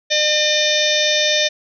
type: harmonic tone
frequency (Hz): 604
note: D5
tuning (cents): +48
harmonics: 1 / 3 / 4 / 5 / 6 / 7 / 8 / 9 / 10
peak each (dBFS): -20 / -23 / -24 / -27 / -18 / -29 / -30 / -25 / -25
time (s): 0.1-1.49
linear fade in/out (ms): 20
effects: none